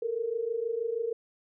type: tone pair together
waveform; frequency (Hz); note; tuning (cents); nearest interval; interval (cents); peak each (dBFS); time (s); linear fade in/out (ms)
sine; 442.1 / 468.4; A4 / A#4; +8 / +8; minor second; 100; -33 / -30; 0.02-1.13; 5
effects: none